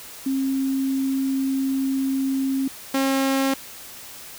sine / sawtooth tone pair in turn, 268.3 / 269.8 Hz, C4 / C#4, +44 / -47 cents, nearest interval unison, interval 9 cents, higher second, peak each -20 / -15 dBFS, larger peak second, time 0.26-2.68 / 2.94-3.54 s, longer first, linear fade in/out 5 ms, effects white hiss -40 dBFS RMS until 4.38 s

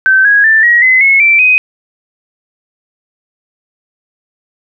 sine tone with pitch steps, 1544 / 1654.8 / 1773.6 / 1900.9 / 2037 / 2184 / 2340 / 2508 Hz, G6 / G#6 / A6 / A#6 / C7 / C#7 / D7 / D#7, -27 / -7 / +13 / +33 / -47 / -26 / -7 / +13 cents, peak -4 dBFS, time 0.06-1.58 s, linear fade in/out 0 ms, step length 190 ms, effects none

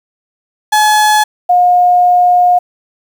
35% pulse / sine tone pair in turn, 851 / 715.6 Hz, G#5 / F5, +42 / +42 cents, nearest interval minor third, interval 300 cents, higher first, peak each -5 dBFS, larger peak neither, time 0.72-1.24 / 1.49-2.59 s, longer second, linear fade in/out 10 ms, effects 7-bit

